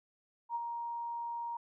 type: tone with ADSR envelope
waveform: sine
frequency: 939 Hz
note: A#5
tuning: 12 cents sharp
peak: -31 dBFS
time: 0.49-1.57 s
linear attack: 62 ms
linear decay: 29 ms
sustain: -5 dB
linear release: 4 ms
effects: none